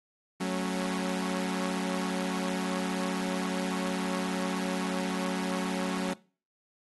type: chord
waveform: sawtooth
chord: F# minor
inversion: none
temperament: equal with one note detuned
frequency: 185 / 220 / 275.7 Hz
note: F#3 / A3 / C#4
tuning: 0 / 0 / -9 cents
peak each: -27 / -33 / -31 dBFS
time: 0.4-6.14 s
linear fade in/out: 10 ms
effects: noise-tail reverb RT60 0.4 s tail -22 dB re dry + AAC 32 kbps